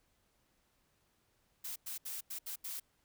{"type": "noise bursts at uneven times", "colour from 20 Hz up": "blue", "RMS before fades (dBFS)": -42, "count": 6, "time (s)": [[1.64, 1.76], [1.86, 1.98], [2.05, 2.21], [2.3, 2.39], [2.46, 2.56], [2.64, 2.8]], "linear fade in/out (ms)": 10, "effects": ["pink hiss -75 dBFS RMS until 3.04 s"]}